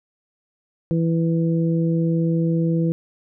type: harmonic tone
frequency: 165.3 Hz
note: E3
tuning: 5 cents sharp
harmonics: 1 / 2 / 3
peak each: -18 / -24 / -28 dBFS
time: 0.91-2.92 s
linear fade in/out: 0 ms
effects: none